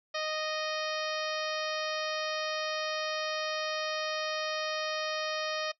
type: harmonic tone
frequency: 620 Hz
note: D#5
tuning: 6 cents flat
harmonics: 1 / 2 / 3 / 4 / 5 / 6 / 7 / 8 / 9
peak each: -35 / -38 / -40 / -41 / -42 / -43 / -43 / -44 / -45 dBFS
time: 0.14-5.72 s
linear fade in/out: 10 ms
effects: noise-tail reverb RT60 0.1 s tail -19 dB re dry